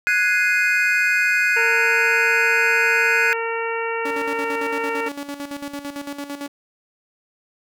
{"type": "chord", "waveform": "triangle", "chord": "Ab dominant seventh", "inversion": "third", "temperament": "equal with one note detuned", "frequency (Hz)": [1474, 1661.2, 2093, 2489], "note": ["Gb6", "Ab6", "C7", "Eb7"], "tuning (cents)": [-7, 0, 0, 0], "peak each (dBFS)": [-18, -21, -22, -19], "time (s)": [0.07, 3.33], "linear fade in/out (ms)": 0}
{"type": "harmonic tone", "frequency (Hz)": 457.6, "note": "A#4", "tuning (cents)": -32, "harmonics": [1, 2, 3, 4, 5, 6], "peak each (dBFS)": [-25, -28, -30, -31, -32, -33], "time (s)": [1.56, 5.09], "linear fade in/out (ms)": 10}
{"type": "tone with tremolo", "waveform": "sawtooth", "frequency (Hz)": 284.5, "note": "C#4", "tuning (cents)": 45, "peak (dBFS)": -23, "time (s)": [4.05, 6.48], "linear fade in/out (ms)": 5, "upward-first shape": "square", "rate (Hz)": 8.9, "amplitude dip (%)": 65}
{"effects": []}